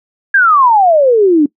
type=exponential sweep; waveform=sine; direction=down; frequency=1651 to 281.8 Hz; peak=-5 dBFS; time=0.34-1.46 s; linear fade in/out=5 ms; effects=noise-tail reverb RT60 0.1 s tail -21 dB re dry